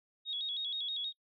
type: tone with vibrato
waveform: sine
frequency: 3546 Hz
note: A7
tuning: 13 cents sharp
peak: -34 dBFS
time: 0.25-1.13 s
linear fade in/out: 50 ms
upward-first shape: square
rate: 6.3 Hz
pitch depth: 91 cents each way
effects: noise-tail reverb RT60 0.1 s tail -26 dB re dry